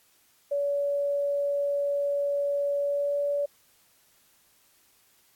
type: tone with pitch glide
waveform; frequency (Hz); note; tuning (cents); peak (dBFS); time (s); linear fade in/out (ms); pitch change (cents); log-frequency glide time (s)
sine; 569 to 573.3; C#5 to D5; +45 to -42; -24; 0.51-3.46; 10; +13; 2.78-3.2
effects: white hiss -63 dBFS RMS until 5.35 s + AAC 64 kbps